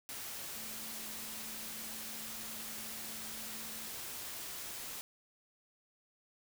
sine tone in noise, 220 Hz, A3, in tune, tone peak -55 dBFS, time 0.56-3.89 s, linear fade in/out 0 ms, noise white, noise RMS -44 dBFS, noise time 0.09-5.01 s, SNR -14 dB, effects none

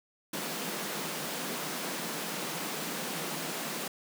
pink high-pass noise, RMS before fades -36 dBFS, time 0.33-3.88 s, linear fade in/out 5 ms, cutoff 150 Hz, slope 96 dB/octave, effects none

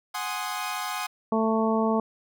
sawtooth chord, Ab dominant seventh, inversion third, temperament equal, 740 / 830.6 / 1046.5 / 1244.5 Hz, Gb5 / Ab5 / C6 / Eb6, 0 / 0 / 0 / 0 cents, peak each -31 dBFS, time 0.14-1.07 s, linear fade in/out 10 ms
harmonic tone, 221.8 Hz, A3, 14 cents sharp, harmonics 1 / 2 / 3 / 4 / 5, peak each -24 / -27 / -29 / -30 / -31 dBFS, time 1.32-2 s, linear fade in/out 2 ms
effects none

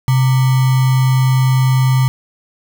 sine tone with sample-and-hold, 130 Hz, C3, 11 cents flat, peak -9 dBFS, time 0.08-2.08 s, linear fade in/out 0 ms, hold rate 1050 Hz, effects none

